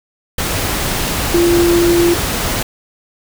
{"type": "tone in noise", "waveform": "sine", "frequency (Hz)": 343.9, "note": "F4", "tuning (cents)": -27, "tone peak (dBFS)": -9, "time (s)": [1.34, 2.14], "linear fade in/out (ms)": 5, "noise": "pink", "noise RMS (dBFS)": -18, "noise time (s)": [0.38, 2.63], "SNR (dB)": 6, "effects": []}